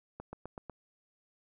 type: accelerating click train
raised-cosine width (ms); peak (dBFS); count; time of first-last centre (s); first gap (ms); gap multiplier
1; -28; 5; 0.2-0.697; 130; 0.97
effects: none